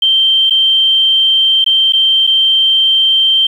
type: tone with dropouts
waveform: sine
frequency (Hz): 3136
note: G7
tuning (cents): 0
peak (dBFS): -7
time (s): 0.02-3.47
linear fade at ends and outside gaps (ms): 5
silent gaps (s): 0.498-0.506 / 1.644-1.662 / 1.924-1.933 / 2.268-2.273
effects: 7-bit